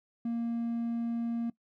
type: tone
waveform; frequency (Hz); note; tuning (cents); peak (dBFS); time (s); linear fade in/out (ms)
triangle; 233.1; A#3; 0; -27; 0.25-1.5; 5
effects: noise-tail reverb RT60 0.1 s tail -21 dB re dry + tanh soft clip ceiling -23 dBFS